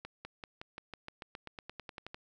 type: accelerating click train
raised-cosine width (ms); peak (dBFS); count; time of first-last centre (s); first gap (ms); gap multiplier
0.3; -27; 17; 0.05-2.145; 200; 0.94
effects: none